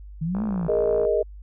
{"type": "exponential two-way sweep", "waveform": "sine", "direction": "up then down", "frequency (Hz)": [152.7, 220.6, 161.2], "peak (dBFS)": -23, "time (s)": [0.21, 0.68], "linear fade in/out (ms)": 10, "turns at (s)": 0.44}
{"type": "click train", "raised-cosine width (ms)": 1, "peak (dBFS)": -21, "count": 41, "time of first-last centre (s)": [0.35, 1.051], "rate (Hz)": 57.1}
{"type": "chord", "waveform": "sine", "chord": "Ab suspended second", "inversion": "none", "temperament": "equal", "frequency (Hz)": [415.3, 466.2, 622.3], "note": ["Ab4", "Bb4", "Eb5"], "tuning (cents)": [0, 0, 0], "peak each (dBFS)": -23, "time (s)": [0.68, 1.23], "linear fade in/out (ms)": 10}
{"effects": ["added 50 Hz sine -38 dBFS peak until 1.42 s"]}